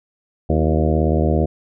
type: harmonic tone with a mistuned harmonic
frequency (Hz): 77.78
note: D#2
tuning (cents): 0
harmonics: 1 / 2 / 3 / 4 / 5 / 6 / 7 / 8 / 9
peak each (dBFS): -18 / -21 / -23 / -24 / -25 / -26 / -26 / -27 / -28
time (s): 0.49-1.46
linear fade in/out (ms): 10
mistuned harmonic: 4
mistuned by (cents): +61
effects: none